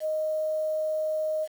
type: tone with quantisation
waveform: sine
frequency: 622.3 Hz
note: D#5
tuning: in tune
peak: -25 dBFS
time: 0-1.48 s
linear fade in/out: 50 ms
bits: 8
effects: none